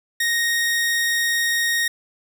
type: tone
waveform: sawtooth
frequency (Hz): 1864.7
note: A#6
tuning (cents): 0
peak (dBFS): -15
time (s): 0.2-1.88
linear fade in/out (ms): 5
effects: none